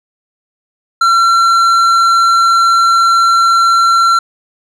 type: tone with tanh clipping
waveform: sine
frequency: 1359 Hz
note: F6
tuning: 48 cents flat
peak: -8 dBFS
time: 1.01-4.19 s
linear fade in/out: 5 ms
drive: 10 dB
effects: none